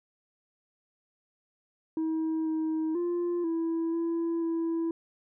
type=tone with pitch steps; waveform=sine; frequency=319.6 / 316.9 / 348.3 / 329.7 / 334.2 / 330.7 Hz; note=D#4 / D#4 / F4 / E4 / E4 / E4; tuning=+47 / +32 / -5 / 0 / +24 / +6 cents; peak=-24 dBFS; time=1.97-4.91 s; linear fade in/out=2 ms; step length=490 ms; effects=tanh soft clip ceiling -26 dBFS